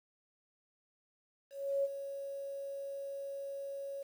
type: tone with ADSR envelope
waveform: sine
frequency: 554.4 Hz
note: C#5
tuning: in tune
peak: -28 dBFS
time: 1.5-4.03 s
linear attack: 340 ms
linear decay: 34 ms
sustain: -11 dB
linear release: 8 ms
effects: 10-bit